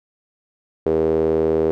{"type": "tone with band-pass filter", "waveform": "sawtooth", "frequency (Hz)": 79.9, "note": "D#2", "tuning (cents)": 47, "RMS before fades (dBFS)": -18, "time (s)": [0.86, 1.71], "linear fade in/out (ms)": 0, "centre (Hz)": 430, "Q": 6.2, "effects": []}